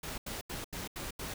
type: noise bursts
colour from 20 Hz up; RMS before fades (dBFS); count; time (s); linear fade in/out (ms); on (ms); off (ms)
pink; -40; 6; 0.03-1.34; 5; 150; 82
effects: none

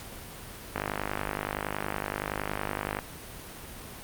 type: click train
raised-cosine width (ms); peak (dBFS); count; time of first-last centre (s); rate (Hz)
0.5; -14; 114; 0.76-2.989; 50.7
effects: pink hiss -43 dBFS RMS until 4.03 s + Opus 48 kbps

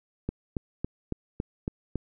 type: click train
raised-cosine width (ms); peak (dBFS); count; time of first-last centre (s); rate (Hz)
3; -16; 7; 0.29-1.957; 3.6
effects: none

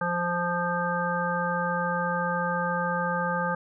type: harmonic tone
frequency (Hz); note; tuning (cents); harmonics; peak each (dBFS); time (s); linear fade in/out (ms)
174.61; F3; 0; 1 / 3 / 5 / 7 / 9; -31 / -31 / -31 / -31 / -31; 0.01-3.55; 5
effects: none

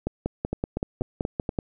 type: two click trains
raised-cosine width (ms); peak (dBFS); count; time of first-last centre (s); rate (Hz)
2; -13 / -12; 5 / 9; 0.53-1.492 / 0.07-1.588; 4.16 / 5.27
effects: none

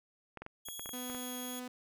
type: clicks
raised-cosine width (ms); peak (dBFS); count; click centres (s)
0.5; -29; 9; 0.373 / 0.42 / 0.464 / 0.686 / 0.795 / 0.859 / 0.892 / 1.099 / 1.148
type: tone with vibrato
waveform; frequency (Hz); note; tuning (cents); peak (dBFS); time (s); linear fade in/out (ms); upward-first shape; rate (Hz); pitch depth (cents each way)
5% pulse; 3322; G#7; 0; -35; 0.65-1.6; 10; triangle; 2.4; 9
type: tone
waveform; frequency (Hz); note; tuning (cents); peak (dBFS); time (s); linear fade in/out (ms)
sawtooth; 250; B3; +21; -37; 0.93-1.68; 5
effects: none

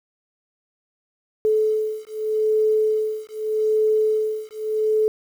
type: beating tone pair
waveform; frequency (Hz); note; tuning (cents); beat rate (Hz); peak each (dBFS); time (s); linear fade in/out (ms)
sine; 432.1 / 432.92; A4 / A4; -31 / -28; 0.82; -21; 1.45-5.08; 0
effects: 8-bit

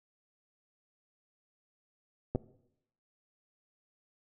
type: clicks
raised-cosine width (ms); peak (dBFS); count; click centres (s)
2; -18; 2; 2.35 / 2.358
effects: noise-tail reverb RT60 0.8 s tail -19 dB re dry

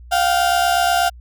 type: tone pair together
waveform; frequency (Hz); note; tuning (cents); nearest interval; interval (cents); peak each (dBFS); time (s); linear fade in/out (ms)
35% pulse; 702.8 / 771; F5 / G5; +11 / -29; major second; 160; -14 / -18; 0.11-1.1; 20
effects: added 60 Hz sine -37 dBFS peak until 1.2 s

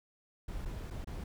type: noise with dropouts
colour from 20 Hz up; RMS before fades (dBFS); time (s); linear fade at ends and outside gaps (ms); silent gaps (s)
brown; -40; 0.48-1.24; 5; 0.652-0.656 / 0.903-0.907 / 1.045-1.071
effects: none

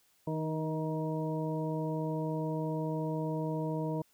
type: harmonic tone with a mistuned harmonic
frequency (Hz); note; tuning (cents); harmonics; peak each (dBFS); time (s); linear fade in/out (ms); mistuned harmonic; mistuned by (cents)
157.7; D#3; +24; 1 / 2 / 3 / 4 / 6; -34 / -37 / -39 / -40 / -42; 0.27-4.02; 5; 2; -19
effects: white hiss -69 dBFS RMS until 4.13 s

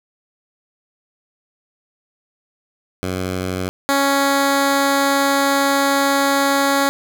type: tone pair in turn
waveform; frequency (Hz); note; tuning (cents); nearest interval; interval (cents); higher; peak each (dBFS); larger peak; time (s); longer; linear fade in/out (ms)
10% pulse; 92.5 / 277.7; F#2 / C#4; 0 / +3; octave + perfect fifth; 1903; second; -13 / -6; second; 3.03-3.69 / 3.89-6.89; second; 0
effects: none

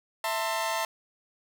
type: chord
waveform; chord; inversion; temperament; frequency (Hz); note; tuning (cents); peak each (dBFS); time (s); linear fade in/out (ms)
sawtooth; A minor; second; equal with one note detuned; 659.3 / 896.9 / 1046.5; E5 / A5 / C6; 0 / +33 / 0; -28 / -27 / -30; 0.24-0.85; 2
effects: none

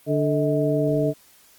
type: harmonic tone with a mistuned harmonic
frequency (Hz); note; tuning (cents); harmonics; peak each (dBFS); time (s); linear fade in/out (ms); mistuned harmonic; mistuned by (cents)
146.83; D3; 0; 1 / 2 / 3 / 4; -24 / -24 / -24 / -24; 0.06-1.14; 50; 4; +130
effects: white hiss -54 dBFS RMS until 1.58 s + Opus 32 kbps

